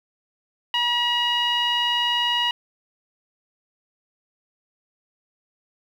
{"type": "tone with low-pass filter", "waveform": "sawtooth", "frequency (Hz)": 960, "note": "B5", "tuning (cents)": -49, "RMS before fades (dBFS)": -22, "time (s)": [0.74, 2.51], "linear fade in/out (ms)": 2, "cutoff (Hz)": 3100, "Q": 7.5, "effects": ["8-bit"]}